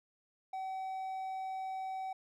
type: tone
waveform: triangle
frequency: 761 Hz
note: F#5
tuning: 48 cents sharp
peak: -35 dBFS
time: 0.53-2.13 s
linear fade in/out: 5 ms
effects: none